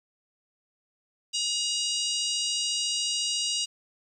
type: harmonic tone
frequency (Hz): 954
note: A#5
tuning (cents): +40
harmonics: 3 / 4 / 5 / 6 / 7 / 8 / 9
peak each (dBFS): -30 / -34 / -32 / -35 / -38 / -37 / -39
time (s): 1.33-3.66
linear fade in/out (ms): 20
effects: 10-bit